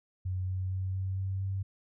sine tone with pitch steps, 92.5 / 93.3 / 94.12 / 94.94 / 95.76 / 96.6 Hz, F#2 / F#2 / F#2 / F#2 / G2 / G2, 0 / +15 / +30 / +45 / -40 / -25 cents, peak -30 dBFS, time 0.25-1.63 s, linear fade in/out 10 ms, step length 230 ms, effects none

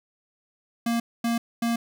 square tone bursts, 233.1 Hz, A#3, in tune, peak -23 dBFS, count 3, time 0.86-1.76 s, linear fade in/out 5 ms, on 140 ms, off 240 ms, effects none

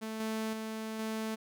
sawtooth tone with level steps, 220 Hz, A3, in tune, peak -33 / -29 / -33 / -30 dBFS, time 0.01-1.36 s, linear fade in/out 20 ms, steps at 0.2 / 0.53 / 0.99 s, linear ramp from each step 2 ms, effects none

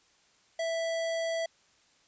square tone, 659.3 Hz, E5, in tune, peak -30 dBFS, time 0.59-1.46 s, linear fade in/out 5 ms, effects white hiss -65 dBFS RMS until 2.07 s + resampled to 16000 Hz

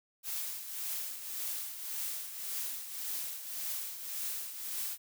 blue noise with tremolo, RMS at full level -36 dBFS, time 0.23-4.98 s, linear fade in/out 50 ms, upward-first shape triangle, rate 1.8 Hz, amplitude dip 65%, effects none

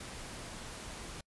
pink noise, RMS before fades -45 dBFS, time 0-1.21 s, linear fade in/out 5 ms, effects noise-tail reverb RT60 0.1 s tail -26 dB re dry + resampled to 24000 Hz

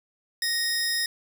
sawtooth tone pair together, 1864.7 / 5118 Hz, A#6 / D#8, 0 / +48 cents, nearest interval octave + perfect fourth, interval 1748 cents, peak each -24 / -24 dBFS, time 0.42-1.06 s, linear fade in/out 2 ms, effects none

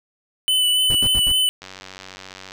square tone with vibrato, 2997 Hz, F#7, 22 cents sharp, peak -16 dBFS, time 0.48-1.49 s, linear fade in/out 0 ms, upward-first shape sine, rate 3.6 Hz, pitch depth 19 cents each way
brown noise bursts, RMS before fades -26 dBFS, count 4, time 0.9-1.317 s, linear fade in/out 2 ms, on 51 ms, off 71 ms
click train, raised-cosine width 0.2 ms, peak -19 dBFS, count 86, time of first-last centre 1.62-2.519 s, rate 94.5 Hz
effects none

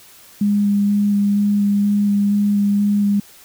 sine tone with vibrato, 203.7 Hz, G#3, 33 cents flat, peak -13 dBFS, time 0.41-3.2 s, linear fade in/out 5 ms, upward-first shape square, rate 2.1 Hz, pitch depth 9 cents each way, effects white hiss -45 dBFS RMS until 3.44 s

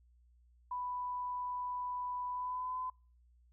sine tone with pitch glide, 991 to 1015.3 Hz, B5 to B5, +6 to +48 cents, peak -36 dBFS, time 0.71-2.9 s, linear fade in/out 5 ms, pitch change +42 cents, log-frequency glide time 2.3-2.79 s, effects noise-tail reverb RT60 0.4 s tail -26 dB re dry + added 60 Hz sine -63 dBFS peak until 3.52 s

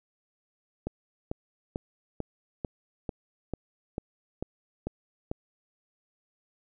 click train, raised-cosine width 2 ms, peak -18 dBFS, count 11, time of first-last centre 0.87-5.314 s, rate 2.25 Hz, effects none

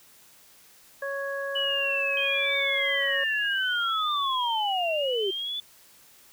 harmonic tone, 554.4 Hz, C#5, in tune, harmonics 1 / 2 / 3, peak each -31 / -39 / -33 dBFS, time 1.02-3.24 s, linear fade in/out 5 ms
sine linear sweep, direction down, 2960 to 370 Hz, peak -25 dBFS, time 1.55-5.31 s, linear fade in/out 10 ms
sine tone with vibrato, 3138 Hz, G7, 1 cent sharp, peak -29 dBFS, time 2.17-5.6 s, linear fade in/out 2 ms, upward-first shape triangle, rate 0.64 Hz, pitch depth 240 cents each way
effects white hiss -55 dBFS RMS until 6.32 s

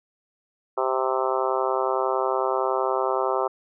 harmonic tone, 130.81 Hz, C3, in tune, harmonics 3 / 4 / 5 / 6 / 7 / 8 / 9 / 10, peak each -27 / -28 / -29 / -30 / -30 / -31 / -32 / -32 dBFS, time 0.77-3.48 s, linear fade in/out 10 ms, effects none

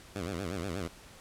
10% pulse tone with vibrato, 91 Hz, F#2, 28 cents flat, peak -26 dBFS, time 0.15-0.88 s, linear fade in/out 10 ms, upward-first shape sine, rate 8.3 Hz, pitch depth 190 cents each way, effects pink hiss -53 dBFS RMS until 1.2 s + low-pass 11000 Hz 12 dB/octave

